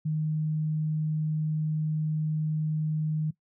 sine tone, 154.9 Hz, D#3, 7 cents flat, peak -25 dBFS, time 0.05-3.31 s, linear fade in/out 10 ms, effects noise-tail reverb RT60 0.1 s tail -19 dB re dry

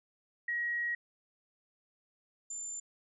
sine tone pair in turn, 1900 / 7169 Hz, A#6 / A8, +33 / +31 cents, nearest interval octave + major seventh, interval 2298 cents, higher second, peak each -31 / -38 dBFS, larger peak first, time 0.48-0.95 / 2.5-2.8 s, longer first, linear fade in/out 5 ms, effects none

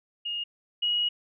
sine tone pair in turn, 2851 / 2899 Hz, F7 / F#7, +35 / -36 cents, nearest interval unison, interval 29 cents, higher second, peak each -29 / -23 dBFS, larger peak second, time 0.25-0.44 / 0.82-1.09 s, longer second, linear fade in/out 10 ms, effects none

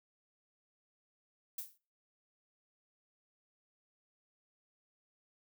violet noise with exponential decay, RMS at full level -37 dBFS, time 1.58-1.78 s, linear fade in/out 5 ms, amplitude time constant 42 ms, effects noise-tail reverb RT60 0.4 s tail -24 dB re dry

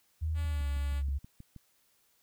sine tone with pitch glide, 79 to 69.17 Hz, D#2 to C#2, +27 to -3 cents, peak -29 dBFS, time 0.21-1.19 s, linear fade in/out 20 ms, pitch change -230 cents, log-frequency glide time 0.45-0.67 s
5% pulse tone, 287 Hz, D4, 40 cents flat, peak -36 dBFS, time 0.34-1.03 s, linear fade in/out 50 ms
click train, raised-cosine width 5 ms, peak -35 dBFS, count 8, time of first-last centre 0.45-1.563 s, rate 6.29 Hz
effects white hiss -70 dBFS RMS until 2.22 s

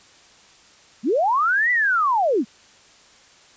sine linear two-way sweep, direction up then down, 187.6 to 2000 to 187.6 Hz, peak -16 dBFS, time 1.03-2.45 s, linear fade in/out 50 ms, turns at 1.71 s, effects white hiss -51 dBFS RMS until 3.56 s + resampled to 16000 Hz

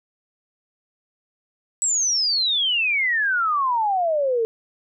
sine exponential sweep, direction down, 7920 to 440 Hz, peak -18 dBFS, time 1.82-4.45 s, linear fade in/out 0 ms, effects none

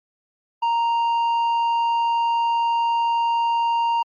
sine tone with tanh clipping, 931 Hz, A#5, 2 cents flat, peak -19 dBFS, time 0.62-4.03 s, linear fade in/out 10 ms, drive 6 dB, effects Opus 48 kbps

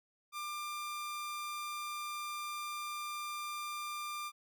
sawtooth tone, 1193 Hz, D6, 27 cents sharp, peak -35 dBFS, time 0.32-4.32 s, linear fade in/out 50 ms, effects none

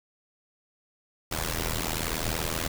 pink noise with amplitude modulation, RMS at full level -26 dBFS, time 1.31-2.68 s, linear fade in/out 10 ms, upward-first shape sine, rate 80.7 Hz, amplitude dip 95%, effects none

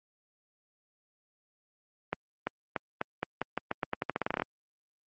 accelerating click train, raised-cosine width 0.5 ms, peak -14 dBFS, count 20, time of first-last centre 2.13-4.42 s, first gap 340 ms, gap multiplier 0.86, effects high-pass 150 Hz 12 dB/octave + Opus 32 kbps

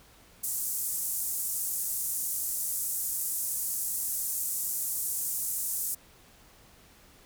white band-pass noise, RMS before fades -32 dBFS, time 0.43-5.95 s, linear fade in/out 10 ms, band 7400 to 15000 Hz, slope 24 dB/octave, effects pink hiss -57 dBFS RMS until 7.25 s

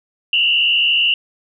sine tone with frequency modulation, 2838 Hz, F7, 27 cents sharp, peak -12 dBFS, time 0.33-1.14 s, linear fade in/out 2 ms, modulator 74.2 Hz, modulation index 1.7, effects none

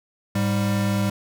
square tone pair together, 105.22 / 198.5 Hz, G#2 / G3, +23 / +22 cents, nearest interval major seventh, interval 1099 cents, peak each -24 / -23 dBFS, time 0.35-1.1 s, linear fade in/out 5 ms, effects none

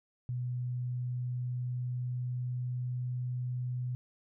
sine tone with pitch glide, 123.9 to 124.69 Hz, B2 to B2, +6 to +17 cents, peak -32 dBFS, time 0.29-3.95 s, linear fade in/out 0 ms, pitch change +11 cents, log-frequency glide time 0.59-3.34 s, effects none

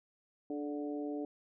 harmonic tone with a mistuned harmonic, 146.83 Hz, D3, in tune, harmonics 2 / 3 / 4 / 5, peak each -37 / -42 / -46 / -49 dBFS, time 0.5-1.25 s, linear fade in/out 2 ms, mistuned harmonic 3, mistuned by -28 cents, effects none

